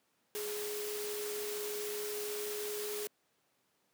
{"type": "tone in noise", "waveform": "sine", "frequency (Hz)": 417.8, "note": "G#4", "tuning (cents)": 10, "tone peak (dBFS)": -38, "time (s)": [0.35, 3.07], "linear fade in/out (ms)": 0, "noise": "white", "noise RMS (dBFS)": -42, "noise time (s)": [0.35, 3.07], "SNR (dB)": 1, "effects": ["pink hiss -75 dBFS RMS until 3.93 s", "high-pass 200 Hz 12 dB/octave"]}